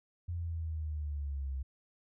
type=exponential sweep; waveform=sine; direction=down; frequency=87.3 to 65.6 Hz; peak=-34 dBFS; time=0.28-1.63 s; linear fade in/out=10 ms; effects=none